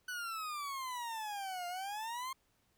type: exponential two-way sweep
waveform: 40% pulse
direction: down then up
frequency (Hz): 1501 to 698.5 to 1074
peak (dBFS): -38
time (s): 0.08-2.33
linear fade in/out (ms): 5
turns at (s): 1.67
effects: pink hiss -75 dBFS RMS until 2.77 s

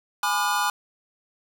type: chord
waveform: square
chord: G# diminished seventh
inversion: none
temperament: just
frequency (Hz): 830.6 / 996.7 / 1196.1 / 1435.3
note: G#5 / B5 / D6 / F6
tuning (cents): 0 / +16 / +31 / +47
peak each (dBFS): -28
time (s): 0.23-0.7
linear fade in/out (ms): 2
effects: none

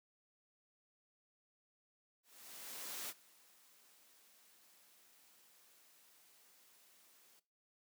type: noise with ADSR envelope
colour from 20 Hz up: white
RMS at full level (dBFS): -44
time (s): 2.23-7.4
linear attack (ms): 860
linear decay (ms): 41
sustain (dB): -23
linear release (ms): 11
effects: noise-tail reverb RT60 0.3 s tail -18 dB re dry + high-pass 200 Hz 12 dB/octave

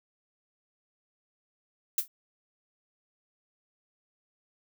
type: noise with exponential decay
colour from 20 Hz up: violet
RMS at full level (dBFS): -22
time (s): 1.98-2.08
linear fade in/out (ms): 2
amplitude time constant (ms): 21
effects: none

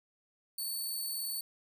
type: tone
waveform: 5% pulse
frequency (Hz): 4479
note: C#8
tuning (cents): +17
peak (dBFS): -28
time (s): 0.58-1.41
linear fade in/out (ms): 5
effects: none

